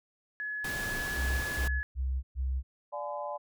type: tone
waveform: sine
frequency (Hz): 1699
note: G#6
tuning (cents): +39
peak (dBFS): -33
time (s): 0.4-1.83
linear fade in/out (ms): 0
type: noise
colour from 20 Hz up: pink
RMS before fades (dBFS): -38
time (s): 0.64-1.68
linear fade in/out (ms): 5
type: tone bursts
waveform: sine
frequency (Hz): 65.3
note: C2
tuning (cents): -3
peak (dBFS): -28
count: 4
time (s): 1.15-2.63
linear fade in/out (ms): 50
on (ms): 280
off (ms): 120
type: chord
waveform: sine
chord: D diminished seventh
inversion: none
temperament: just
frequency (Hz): 587.3 / 704.8 / 845.8 / 1014.9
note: D5 / F5 / Ab5 / Cb6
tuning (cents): 0 / +16 / +31 / +47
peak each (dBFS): -37 / -43 / -39 / -40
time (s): 2.92-3.38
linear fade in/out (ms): 20
effects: none